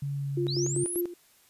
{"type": "tone with pitch glide", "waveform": "sine", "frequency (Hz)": [141, 137.94], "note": ["C#3", "C#3"], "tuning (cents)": [30, -8], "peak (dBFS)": -29, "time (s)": [0.02, 0.84], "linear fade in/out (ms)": 5, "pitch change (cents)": -38, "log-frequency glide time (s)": [0.14, 0.46]}
{"type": "tone with tremolo", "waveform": "sine", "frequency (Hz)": 349.2, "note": "F4", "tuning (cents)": 0, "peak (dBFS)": -26, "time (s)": [0.37, 1.14], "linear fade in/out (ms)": 5, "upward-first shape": "square", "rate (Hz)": 5.1, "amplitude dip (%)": 75}
{"type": "linear sweep", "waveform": "sine", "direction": "up", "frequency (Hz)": [3742, 11840], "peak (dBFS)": -31, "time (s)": [0.48, 1.01], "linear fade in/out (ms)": 5}
{"effects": ["white hiss -61 dBFS RMS until 1.49 s", "resampled to 32000 Hz"]}